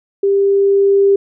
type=tone with level ramp; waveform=sine; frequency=396.5 Hz; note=G4; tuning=20 cents sharp; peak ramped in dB=-10 to -7 dBFS; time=0.23-1.16 s; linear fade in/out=5 ms; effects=none

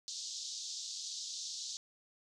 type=band-pass noise; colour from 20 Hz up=white; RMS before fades=-43 dBFS; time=0.08-1.77 s; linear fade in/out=0 ms; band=3600 to 6900 Hz; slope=48 dB/octave; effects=none

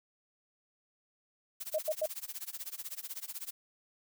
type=noise with tremolo; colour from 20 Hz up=blue; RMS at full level=-39 dBFS; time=1.6-3.51 s; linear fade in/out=10 ms; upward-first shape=sine; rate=16 Hz; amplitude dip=95%
type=tone bursts; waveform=sine; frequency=622 Hz; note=D#5; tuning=1 cent flat; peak=-28 dBFS; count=3; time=1.74-2.06 s; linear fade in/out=5 ms; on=46 ms; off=91 ms
effects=none

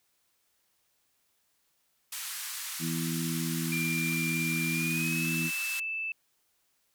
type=band-pass noise; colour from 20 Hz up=white; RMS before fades=-38 dBFS; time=2.12-5.8 s; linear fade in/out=5 ms; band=1100 to 14000 Hz; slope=24 dB/octave
type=harmonic tone; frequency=81.8 Hz; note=E2; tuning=13 cents flat; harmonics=2 / 3 / 4; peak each=-32 / -35 / -38 dBFS; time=2.79-5.51 s; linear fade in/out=50 ms
type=tone with pitch glide; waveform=sine; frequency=2377 to 2637 Hz; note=D7 to E7; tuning=+20 to 0 cents; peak=-31 dBFS; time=3.72-6.12 s; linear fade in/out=2 ms; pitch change=+180 cents; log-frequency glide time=4.71-5.31 s
effects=white hiss -73 dBFS RMS until 6.94 s

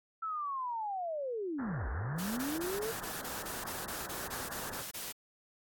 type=linear two-way sweep; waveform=sine; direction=down then up; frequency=1335 to 49 to 461.3 Hz; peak=-34 dBFS; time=0.22-2.92 s; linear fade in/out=10 ms; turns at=1.88 s
type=low-pass noise; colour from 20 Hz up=white; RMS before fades=-44 dBFS; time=1.58-4.83 s; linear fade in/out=20 ms; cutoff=1800 Hz; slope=96 dB/octave
type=noise bursts; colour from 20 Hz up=white; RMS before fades=-42 dBFS; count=14; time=2.18-5.126 s; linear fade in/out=10 ms; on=190 ms; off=22 ms
effects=AAC 64 kbps

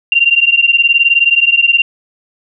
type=beating tone pair; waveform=sine; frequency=2763 / 2782 Hz; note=F7 / F7; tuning=-19 / -7 cents; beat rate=19 Hz; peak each=-10 dBFS; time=0.12-1.82 s; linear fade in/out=2 ms; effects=none

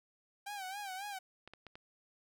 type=tone with vibrato; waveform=sawtooth; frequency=784 Hz; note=G5; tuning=in tune; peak=-37 dBFS; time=0.46-1.19 s; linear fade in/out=10 ms; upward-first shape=sine; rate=3.7 Hz; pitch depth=100 cents each way
type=clicks; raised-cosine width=0.3 ms; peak=-34 dBFS; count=4; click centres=1.476 / 1.536 / 1.667 / 1.755 s
effects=none

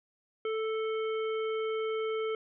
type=harmonic tone with a mistuned harmonic; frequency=440 Hz; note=A4; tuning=in tune; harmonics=1 / 3 / 5 / 7; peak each=-30 / -40 / -44 / -47 dBFS; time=0.45-2.35 s; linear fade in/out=2 ms; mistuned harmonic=7; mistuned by=+17 cents; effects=none

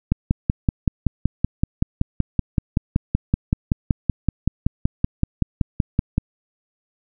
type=click train; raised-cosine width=5 ms; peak=-4 dBFS; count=33; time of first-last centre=0.12-6.181 s; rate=5.28 Hz; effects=none

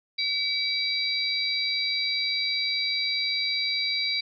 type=tone cluster; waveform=sine; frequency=2282 / 3920 / 4715 Hz; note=C#7 / B7 / D8; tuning=+50 / -14 / +6 cents; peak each=-29 / -28 / -29 dBFS; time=0.18-4.21 s; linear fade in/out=10 ms; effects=none

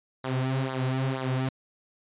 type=tone with flanger; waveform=sawtooth; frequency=131.2 Hz; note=C3; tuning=5 cents sharp; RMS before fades=-28 dBFS; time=0.24-1.49 s; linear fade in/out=5 ms; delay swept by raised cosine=0.36 to 5.76 ms; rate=2.1 Hz; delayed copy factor=-0.75; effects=resampled to 8000 Hz

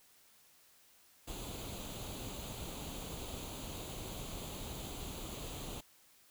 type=noise with comb filter; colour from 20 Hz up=pink; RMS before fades=-44 dBFS; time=1.27-5.81 s; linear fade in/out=10 ms; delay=0.28 ms; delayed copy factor=+0.65; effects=white hiss -65 dBFS RMS until 6.3 s

